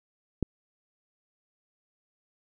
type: click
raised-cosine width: 3 ms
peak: -13 dBFS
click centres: 0.427 s
effects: none